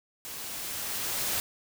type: noise with level ramp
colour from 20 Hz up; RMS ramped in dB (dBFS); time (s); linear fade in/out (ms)
white; -40 to -29; 0.25-1.4; 0
effects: none